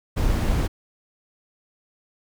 brown noise, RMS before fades -21 dBFS, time 0.16-0.68 s, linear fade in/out 20 ms, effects none

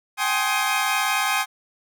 20% pulse tone cluster, 774 / 833 / 1055 / 1252 Hz, G5 / G#5 / C6 / D#6, -22 / +5 / +14 / +10 cents, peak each -21 dBFS, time 0.17-1.46 s, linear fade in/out 50 ms, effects none

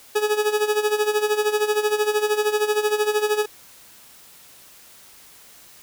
40% pulse tone with tremolo, 422.6 Hz, G#4, 30 cents sharp, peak -15 dBFS, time 0.15-3.46 s, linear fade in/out 10 ms, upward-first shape sine, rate 13 Hz, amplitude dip 75%, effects white hiss -48 dBFS RMS until 5.82 s

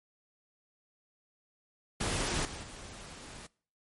pink noise with level steps, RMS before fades -32 / -43 / -47 dBFS, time 2-3.47 s, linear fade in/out 10 ms, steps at 2.45 / 2.63 s, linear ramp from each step 2 ms, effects noise-tail reverb RT60 0.5 s tail -24 dB re dry + MP3 48 kbps

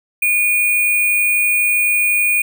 sine tone with sample-and-hold, 2449 Hz, D#7, 28 cents flat, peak -12 dBFS, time 0.22-2.42 s, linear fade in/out 5 ms, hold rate 11025 Hz, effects none

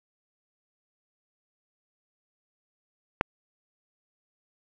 click, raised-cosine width 0.5 ms, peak -6 dBFS, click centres 3.211 s, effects none

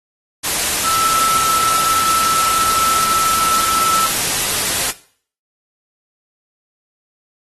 sine tone in noise, 1318.5 Hz, E6, in tune, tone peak -15 dBFS, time 0.84-4.07 s, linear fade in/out 20 ms, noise white, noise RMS -18 dBFS, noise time 0.43-4.92 s, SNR 0 dB, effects noise-tail reverb RT60 0.5 s tail -17 dB re dry + AAC 32 kbps

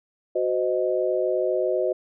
sine chord, C diminished, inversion second, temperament equal with one note detuned, 370 / 514.6 / 622.3 Hz, Gb4 / C5 / Eb5, 0 / -29 / 0 cents, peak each -25 dBFS, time 0.35-1.93 s, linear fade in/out 10 ms, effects none

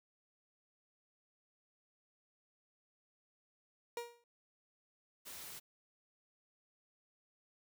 30% pulse tone with exponential decay, 473.9 Hz, A#4, 28 cents sharp, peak -34 dBFS, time 3.97-4.24 s, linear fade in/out 2 ms, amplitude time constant 58 ms
white noise, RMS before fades -49 dBFS, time 5.25-5.6 s, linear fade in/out 20 ms
effects none

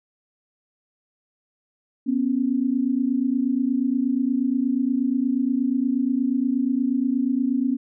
sine tone pair together, 245.7 / 274.1 Hz, B3 / C#4, -9 / -19 cents, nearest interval major second, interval 190 cents, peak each -22 dBFS, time 2.06-7.77 s, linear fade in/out 20 ms, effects none

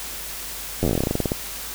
slowing click train, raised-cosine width 2 ms, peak -8 dBFS, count 18, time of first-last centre 0.83-1.319 s, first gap 10 ms, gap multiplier 1.12, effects added 50 Hz sine -43 dBFS peak until 1.74 s + white hiss -33 dBFS RMS until 1.74 s

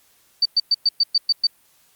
sine tone bursts, 4600 Hz, D8, 37 cents flat, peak -13 dBFS, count 8, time 0.42-1.47 s, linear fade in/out 5 ms, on 35 ms, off 110 ms, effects white hiss -58 dBFS RMS until 1.95 s + Opus 48 kbps

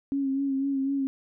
sine tone with vibrato, 273.2 Hz, C#4, 25 cents flat, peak -24 dBFS, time 0.12-1.07 s, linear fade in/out 0 ms, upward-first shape sine, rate 4 Hz, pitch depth 34 cents each way, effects none

